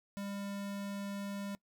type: tone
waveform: square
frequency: 200.1 Hz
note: G3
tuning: 36 cents sharp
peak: -39 dBFS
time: 0.17-1.55 s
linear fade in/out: 0 ms
effects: noise-tail reverb RT60 0.1 s tail -22 dB re dry